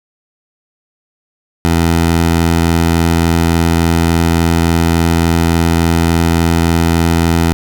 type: tone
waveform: 15% pulse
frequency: 83.5 Hz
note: E2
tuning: 23 cents sharp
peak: -3 dBFS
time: 1.65-7.53 s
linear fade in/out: 0 ms
effects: none